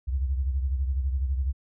sine beating tone pair, 65.8 / 77.8 Hz, C2 / D#2, +10 / 0 cents, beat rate 12 Hz, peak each -24 / -33 dBFS, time 0.07-1.53 s, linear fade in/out 20 ms, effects none

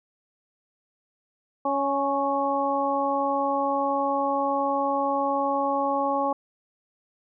harmonic tone with a mistuned harmonic, 278.6 Hz, C#4, 9 cents sharp, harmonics 1 / 2 / 3 / 4, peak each -30 / -27 / -26 / -28 dBFS, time 1.65-6.33 s, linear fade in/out 5 ms, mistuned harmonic 4, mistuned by -18 cents, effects none

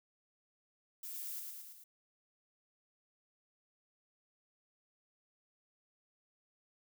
violet noise with echo, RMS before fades -45 dBFS, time 1.03-1.4 s, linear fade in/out 5 ms, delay 110 ms, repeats 4, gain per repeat -3 dB, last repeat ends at 1.84 s, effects none

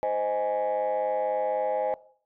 sine chord, Ab major, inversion first, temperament just, 519.1 / 623 / 830.6 Hz, C5 / Eb5 / Ab5, -14 / +2 / 0 cents, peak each -27 dBFS, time 0.03-1.94 s, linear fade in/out 0 ms, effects noise-tail reverb RT60 0.5 s tail -19 dB re dry + tanh soft clip ceiling -20 dBFS

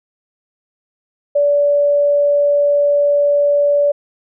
sine tone, 577 Hz, D5, 31 cents flat, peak -10 dBFS, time 1.35-3.92 s, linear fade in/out 10 ms, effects none

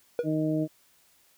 triangle tone with exponential decay, 481.7 Hz, B4, 43 cents flat, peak -18 dBFS, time 0.19-0.3 s, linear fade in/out 1 ms, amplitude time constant 23 ms
harmonic tone, 155.56 Hz, D#3, in tune, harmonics 1 / 2 / 3 / 4, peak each -30 / -26 / -37 / -33 dBFS, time 0.23-0.68 s, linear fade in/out 50 ms
effects white hiss -63 dBFS RMS until 1.37 s

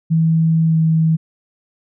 sine tone with pitch glide, 162.2 to 160.71 Hz, E3 to E3, -28 to -44 cents, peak -11 dBFS, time 0.1-1.17 s, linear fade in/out 20 ms, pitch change -16 cents, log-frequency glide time 0.67-0.76 s, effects none

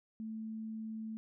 sine tone, 220.4 Hz, A3, 3 cents sharp, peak -39 dBFS, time 0.2-1.17 s, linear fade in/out 0 ms, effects none

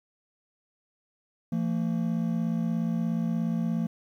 triangle tone pair together, 170 / 226.9 Hz, F3 / A#3, -46 / -47 cents, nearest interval perfect fourth, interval 499 cents, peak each -26 dBFS, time 1.52-3.87 s, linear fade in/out 5 ms, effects 10-bit

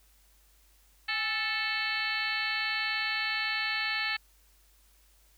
harmonic tone with a mistuned harmonic, 439.2 Hz, A4, 3 cents flat, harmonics 2 / 3 / 4 / 5 / 6 / 7 / 8 / 9 / 10, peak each -42 / -40 / -33 / -35 / -36 / -39 / -47 / -40 / -38 dBFS, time 1.08-4.17 s, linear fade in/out 10 ms, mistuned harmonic 2, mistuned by -100 cents, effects added 50 Hz sine -62 dBFS peak until 5.37 s + white hiss -65 dBFS RMS until 5.37 s

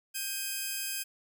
5% pulse tone pair together, 1590 / 2524 Hz, G6 / D#7, +24 / +24 cents, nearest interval minor sixth, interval 800 cents, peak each -26 / -26 dBFS, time 0.14-1.04 s, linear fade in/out 20 ms, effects none

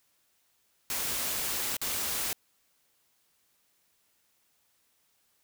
white noise with dropouts, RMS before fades -32 dBFS, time 0.9-2.33 s, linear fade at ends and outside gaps 1 ms, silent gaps 1.768-1.815 s, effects white hiss -71 dBFS RMS until 5.43 s

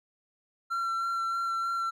triangle tone with vibrato, 1358 Hz, F6, 49 cents flat, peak -26 dBFS, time 0.7-1.91 s, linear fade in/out 20 ms, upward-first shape sine, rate 3.2 Hz, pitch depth 13 cents each way, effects none

